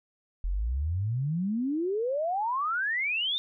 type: exponential sweep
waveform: sine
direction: up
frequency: 41 to 3700 Hz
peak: -26 dBFS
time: 0.44-3.38 s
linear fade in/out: 0 ms
effects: none